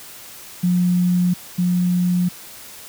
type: tone pair in turn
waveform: sine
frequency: 178.4 / 178.4 Hz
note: F3 / F3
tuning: +37 / +37 cents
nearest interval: unison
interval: 0 cents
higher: neither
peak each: -14 / -15 dBFS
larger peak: first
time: 0.63-1.34 / 1.58-2.29 s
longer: neither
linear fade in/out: 10 ms
effects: white hiss -39 dBFS RMS until 2.88 s